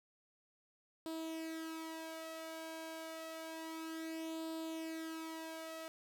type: tone with flanger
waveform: sawtooth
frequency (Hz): 322.8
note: E4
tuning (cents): -36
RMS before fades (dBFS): -45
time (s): 1.06-5.88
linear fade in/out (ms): 0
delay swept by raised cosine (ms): 0.24 to 1.84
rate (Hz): 0.29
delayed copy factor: +0.6
effects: none